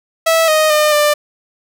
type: tone with pitch steps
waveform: sawtooth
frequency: 653 / 622 / 606 / 594 Hz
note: E5 / D#5 / D#5 / D5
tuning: -17 / -1 / -46 / +20 cents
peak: -6 dBFS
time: 0.26-1.14 s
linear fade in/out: 10 ms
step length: 220 ms
effects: none